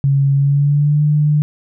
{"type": "tone with pitch glide", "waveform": "sine", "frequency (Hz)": [138.59, 149.4], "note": ["C#3", "D3"], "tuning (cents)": [0, 30], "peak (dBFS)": -10, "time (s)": [0.04, 1.42], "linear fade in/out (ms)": 0, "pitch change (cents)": 130, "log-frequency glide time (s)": [0.34, 1.02], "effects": []}